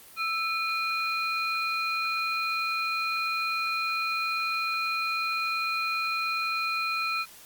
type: tone cluster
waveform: sine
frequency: 1321 / 2451 / 4135 Hz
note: E6 / D#7 / C8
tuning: +3 / -27 / -21 cents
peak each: -30 / -29 / -35 dBFS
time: 0.16-7.26 s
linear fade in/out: 50 ms
effects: white hiss -50 dBFS RMS until 7.45 s + Opus 32 kbps